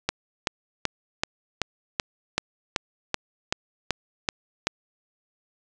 click train, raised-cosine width 0.2 ms, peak -5 dBFS, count 13, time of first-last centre 0.09-4.67 s, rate 2.62 Hz, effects resampled to 24000 Hz + 7-bit

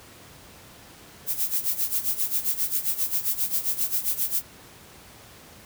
violet noise with tremolo, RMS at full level -23 dBFS, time 1.26-4.43 s, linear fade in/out 50 ms, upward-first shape sine, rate 7.5 Hz, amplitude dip 80%, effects pink hiss -48 dBFS RMS until 5.65 s + high-pass 60 Hz 12 dB/octave

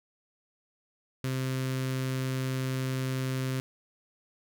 sawtooth tone with notch filter, 130.81 Hz, C3, in tune, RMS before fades -31 dBFS, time 1.24-3.6 s, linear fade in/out 0 ms, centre 780 Hz, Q 1.3, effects none

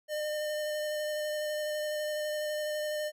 square tone with vibrato, 605 Hz, D#5, 49 cents flat, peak -32 dBFS, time 0.08-3.12 s, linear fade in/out 50 ms, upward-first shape square, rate 12 Hz, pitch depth 9 cents each way, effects none

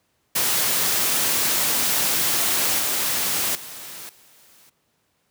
white noise with level steps, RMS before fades -21 / -23 / -37 / -53 dBFS, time 0.35-4.7 s, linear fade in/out 10 ms, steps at 2.79 / 3.55 / 4.09 s, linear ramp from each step 2 ms, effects pink hiss -68 dBFS RMS until 5.3 s + high-pass 100 Hz 12 dB/octave

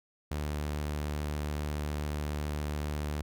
sawtooth tone, 74.4 Hz, D2, 23 cents sharp, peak -28 dBFS, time 0.31-3.22 s, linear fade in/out 5 ms, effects none

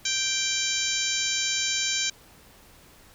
harmonic tone, 784 Hz, G5, in tune, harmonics 2 / 3 / 4 / 5 / 6 / 7 / 8 / 9, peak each -36 / -32 / -32 / -31 / -36 / -33 / -31 / -32 dBFS, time 0.05-2.1 s, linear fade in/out 5 ms, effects pink hiss -53 dBFS RMS until 3.14 s

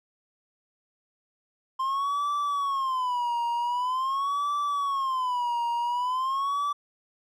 triangle tone with vibrato, 1046.5 Hz, C6, in tune, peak -23 dBFS, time 1.79-6.73 s, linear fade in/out 10 ms, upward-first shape sine, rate 0.45 Hz, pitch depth 180 cents each way, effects none

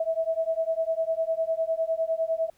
sine beating tone pair, 646 / 655.9 Hz, E5 / E5, -35 / -9 cents, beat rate 9.9 Hz, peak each -27 dBFS, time 0-2.5 s, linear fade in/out 5 ms, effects pink hiss -65 dBFS RMS until 2.57 s

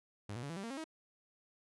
sawtooth tone with pitch steps, 102.6 / 120.61 / 141.78 / 166.67 / 195.93 / 230.3 / 270.8 / 318.3 Hz, G#2 / B2 / C#3 / E3 / G3 / A#3 / C#4 / D#4, -21 / -41 / +39 / +19 / -1 / -21 / -40 / +39 cents, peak -37 dBFS, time 0.29-0.842 s, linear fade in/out 5 ms, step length 69 ms, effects resampled to 24000 Hz

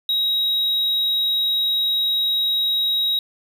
triangle tone, 3815 Hz, A#7, 39 cents sharp, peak -16 dBFS, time 0.09-3.19 s, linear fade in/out 2 ms, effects none

